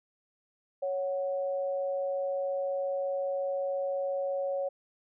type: tone pair together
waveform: sine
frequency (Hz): 554.4 / 740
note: C#5 / F#5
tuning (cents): 0 / 0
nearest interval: perfect fourth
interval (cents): 500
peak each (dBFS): -29 / -39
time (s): 0.82-4.69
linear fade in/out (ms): 10
effects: none